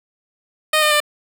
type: tone with pitch steps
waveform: 10% pulse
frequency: 618 / 606.7 / 595.6 Hz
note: D#5 / D#5 / D5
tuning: -12 / -44 / +24 cents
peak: -5 dBFS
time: 0.73-1.003 s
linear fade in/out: 5 ms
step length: 91 ms
effects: none